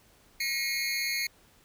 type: tone with amplitude modulation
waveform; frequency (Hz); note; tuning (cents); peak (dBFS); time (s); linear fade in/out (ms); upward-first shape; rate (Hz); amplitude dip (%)
25% pulse; 2168; C#7; -39; -21; 0.4-1.27; 5; sine; 264; 85
effects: pink hiss -61 dBFS RMS until 1.64 s